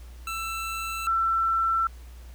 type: tone pair in turn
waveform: 25% pulse / sine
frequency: 1333 / 1340.4 Hz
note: E6 / E6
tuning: +19 / +29 cents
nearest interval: unison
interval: 10 cents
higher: second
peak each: -26 / -21 dBFS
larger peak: second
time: 0.27-1.07 / 1.07-1.87 s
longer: neither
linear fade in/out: 2 ms
effects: added 60 Hz sine -41 dBFS peak until 2.34 s + pink hiss -55 dBFS RMS until 2.34 s